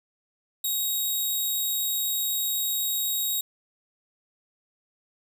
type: tone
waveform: 5% pulse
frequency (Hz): 3788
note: A#7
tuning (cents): +27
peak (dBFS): -17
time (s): 0.64-3.41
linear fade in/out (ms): 5
effects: none